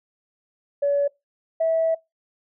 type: tone pair in turn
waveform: sine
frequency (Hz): 569 / 651.5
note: C#5 / E5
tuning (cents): +45 / -20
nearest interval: major second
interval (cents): 235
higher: second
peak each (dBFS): -17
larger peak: neither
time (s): 0.82-1.08 / 1.6-1.95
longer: second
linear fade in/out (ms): 10
effects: noise-tail reverb RT60 0.2 s tail -23 dB re dry + tanh soft clip ceiling -13 dBFS